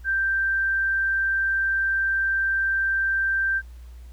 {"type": "tone", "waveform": "sine", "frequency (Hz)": 1570, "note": "G6", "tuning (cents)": 2, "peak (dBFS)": -20, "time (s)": [0.04, 3.62], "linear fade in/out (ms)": 50, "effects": ["added 60 Hz sine -39 dBFS peak until 4.12 s", "pink hiss -59 dBFS RMS until 4.12 s"]}